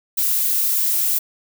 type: noise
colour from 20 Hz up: violet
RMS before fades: -19 dBFS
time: 0.17-1.19 s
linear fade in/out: 10 ms
effects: none